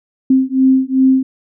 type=beating tone pair; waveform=sine; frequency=261.6 / 264.2 Hz; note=C4 / C4; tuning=0 / +17 cents; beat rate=2.6 Hz; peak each=-12 dBFS; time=0.3-1.23 s; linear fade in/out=5 ms; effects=none